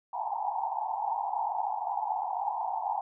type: band-pass noise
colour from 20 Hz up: pink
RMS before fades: -32 dBFS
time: 0.13-3.01 s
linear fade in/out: 2 ms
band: 740 to 940 Hz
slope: 96 dB/octave
effects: none